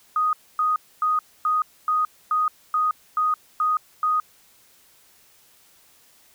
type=tone bursts; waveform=sine; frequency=1244.5 Hz; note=D#6; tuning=in tune; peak=-18 dBFS; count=10; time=0.16-4.2 s; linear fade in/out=2 ms; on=170 ms; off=260 ms; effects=white hiss -56 dBFS RMS until 6.34 s